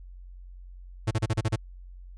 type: tone bursts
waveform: 45% pulse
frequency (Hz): 110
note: A2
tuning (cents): 0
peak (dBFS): -22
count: 7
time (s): 1.07-1.561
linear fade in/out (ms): 10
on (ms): 41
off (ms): 34
effects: added 45 Hz sine -42 dBFS peak until 2.17 s + resampled to 22050 Hz